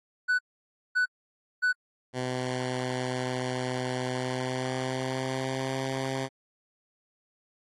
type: tone bursts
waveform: triangle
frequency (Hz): 1490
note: F#6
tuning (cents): +12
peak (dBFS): -20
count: 3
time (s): 0.28-1.73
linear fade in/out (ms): 20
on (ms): 110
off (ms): 560
type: tone with pitch glide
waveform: 10% pulse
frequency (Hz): 127.1 to 132.88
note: C3 to C3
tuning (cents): -50 to +27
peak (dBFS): -21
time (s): 2.13-6.29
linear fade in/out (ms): 50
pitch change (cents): +77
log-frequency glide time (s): 4.09-5.84
effects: low-pass 9000 Hz 12 dB/octave + AAC 32 kbps